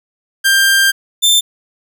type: tone pair in turn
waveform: sawtooth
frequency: 1588 / 3565 Hz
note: G6 / A7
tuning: +22 / +22 cents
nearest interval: octave + major second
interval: 1400 cents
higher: second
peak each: -5 dBFS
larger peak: neither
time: 0.44-0.92 / 1.22-1.41 s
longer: first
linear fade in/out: 20 ms
effects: none

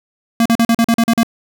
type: tone bursts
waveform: square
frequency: 230.6 Hz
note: A#3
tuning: 19 cents flat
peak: -10 dBFS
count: 9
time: 0.4-1.232 s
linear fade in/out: 2 ms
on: 56 ms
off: 41 ms
effects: none

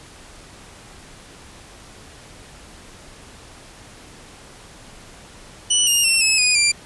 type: tone with pitch steps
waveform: 15% pulse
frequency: 2960 / 2831 / 2708 / 2590 / 2478 / 2370 Hz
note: F#7 / F7 / E7 / E7 / D#7 / D7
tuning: 0 / +23 / +46 / -31 / -8 / +15 cents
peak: -7 dBFS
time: 5.7-6.72 s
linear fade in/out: 10 ms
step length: 170 ms
effects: pink hiss -43 dBFS RMS until 6.85 s + resampled to 24000 Hz

